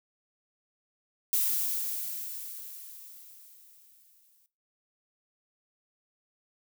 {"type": "noise with exponential decay", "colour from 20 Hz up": "violet", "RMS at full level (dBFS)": -26, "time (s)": [1.33, 4.46], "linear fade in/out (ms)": 0, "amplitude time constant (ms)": 680, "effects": ["noise-tail reverb RT60 0.3 s tail -17 dB re dry"]}